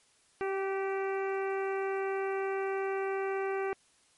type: harmonic tone with a mistuned harmonic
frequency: 388.7 Hz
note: G4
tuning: 15 cents flat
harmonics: 1 / 2 / 3 / 4 / 5 / 6 / 7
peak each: -31 / -38 / -42 / -43 / -45 / -46 / -51 dBFS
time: 0.41-3.73 s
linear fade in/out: 0 ms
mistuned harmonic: 4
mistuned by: -20 cents
effects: white hiss -66 dBFS RMS until 4.17 s + MP3 48 kbps